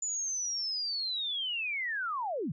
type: linear sweep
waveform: sine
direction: down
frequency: 7040 to 119.6 Hz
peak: -31 dBFS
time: 0.02-2.52 s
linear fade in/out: 5 ms
effects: none